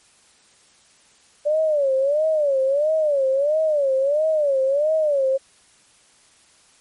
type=tone with vibrato; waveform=sine; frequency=579 Hz; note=D5; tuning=25 cents flat; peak=-16 dBFS; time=1.45-5.38 s; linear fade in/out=20 ms; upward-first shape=sine; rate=1.5 Hz; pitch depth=160 cents each way; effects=white hiss -55 dBFS RMS until 6.8 s + MP3 48 kbps